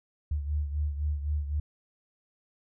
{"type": "beating tone pair", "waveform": "sine", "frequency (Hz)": [73.42, 77.32], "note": ["D2", "D#2"], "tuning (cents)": [0, -10], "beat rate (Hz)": 3.9, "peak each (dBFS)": [-28, -35], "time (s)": [0.31, 1.6], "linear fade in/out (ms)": 5, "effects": []}